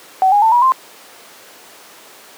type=tone with pitch steps; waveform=sine; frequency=758 / 821.8 / 891.1 / 966.1 / 1047.5 Hz; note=F#5 / G#5 / A5 / B5 / C6; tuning=+42 / -18 / +22 / -38 / +2 cents; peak=-8 dBFS; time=0.22-0.72 s; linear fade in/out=0 ms; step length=100 ms; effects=pink hiss -40 dBFS RMS until 2.37 s + high-pass 400 Hz 12 dB/octave